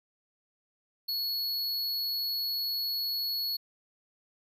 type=tone; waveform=square; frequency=4369 Hz; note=C#8; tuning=26 cents flat; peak=-30 dBFS; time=1.08-3.57 s; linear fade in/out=10 ms; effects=none